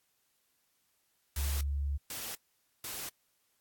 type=noise bursts; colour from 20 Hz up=white; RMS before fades=-40 dBFS; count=3; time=1.36-3.09 s; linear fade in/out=2 ms; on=250 ms; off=490 ms
type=tone; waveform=sine; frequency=70.7 Hz; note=C#2; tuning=35 cents sharp; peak=-30 dBFS; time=1.36-1.98 s; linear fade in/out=20 ms
effects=white hiss -75 dBFS RMS until 3.6 s + AAC 64 kbps